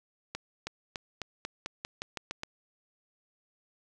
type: accelerating click train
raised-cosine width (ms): 0.2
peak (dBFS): -18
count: 11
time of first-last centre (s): 0.35-2.434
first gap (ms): 320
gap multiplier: 0.9
effects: none